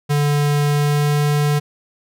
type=tone with pitch glide; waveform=square; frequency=145.9 to 147 Hz; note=D3 to D3; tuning=-11 to +2 cents; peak=-15 dBFS; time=0.09-1.6 s; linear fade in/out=20 ms; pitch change=+13 cents; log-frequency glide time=0.64-1.22 s; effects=none